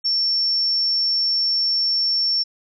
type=tone; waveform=sine; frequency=5440 Hz; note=F8; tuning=46 cents flat; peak=-17 dBFS; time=0.04-2.44 s; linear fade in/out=20 ms; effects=none